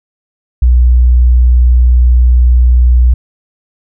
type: tone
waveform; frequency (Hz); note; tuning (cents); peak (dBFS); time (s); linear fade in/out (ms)
sine; 61.2; B1; -15; -3; 0.62-3.14; 5
effects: none